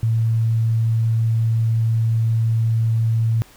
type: tone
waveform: sine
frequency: 113.2 Hz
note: A2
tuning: 50 cents sharp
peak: -15 dBFS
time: 0.03-3.42 s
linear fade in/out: 0 ms
effects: pink hiss -48 dBFS RMS until 3.56 s